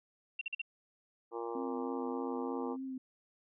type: tone bursts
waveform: sine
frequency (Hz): 2733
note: F7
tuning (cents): -38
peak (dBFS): -34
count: 4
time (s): 0.39-0.617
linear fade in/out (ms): 5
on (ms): 23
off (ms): 45
type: harmonic tone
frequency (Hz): 116.54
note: A#2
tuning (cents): 0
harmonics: 3 / 4 / 5 / 6 / 7 / 8 / 9 / 10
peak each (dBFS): -42 / -40 / -54 / -53 / -45 / -48 / -49 / -50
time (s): 1.31-2.77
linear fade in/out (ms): 50
type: tone with vibrato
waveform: sine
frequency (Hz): 261.6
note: C4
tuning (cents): 0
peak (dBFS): -38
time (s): 1.55-2.98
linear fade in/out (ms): 5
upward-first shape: triangle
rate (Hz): 3.3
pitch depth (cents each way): 34
effects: none